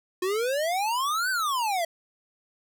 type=exponential two-way sweep; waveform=square; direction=up then down; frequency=356.3 to 1568 to 647 Hz; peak=-25 dBFS; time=0.22-1.85 s; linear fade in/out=5 ms; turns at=1.3 s; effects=none